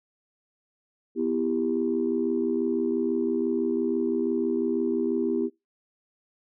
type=chord; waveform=sine; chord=E minor; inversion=second; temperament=just; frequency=247.2 / 329.6 / 395.6 Hz; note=B3 / E4 / G4; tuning=+2 / 0 / +16 cents; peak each=-27 dBFS; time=1.15-5.5 s; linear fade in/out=50 ms; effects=noise-tail reverb RT60 0.2 s tail -21 dB re dry + tanh soft clip ceiling -14 dBFS